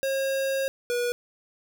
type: tone pair in turn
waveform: square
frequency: 540 / 484.1 Hz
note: C#5 / B4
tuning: -45 / -35 cents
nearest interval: major second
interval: 190 cents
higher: first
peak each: -25 dBFS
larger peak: neither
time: 0.03-0.68 / 0.9-1.12 s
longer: first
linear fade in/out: 0 ms
effects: none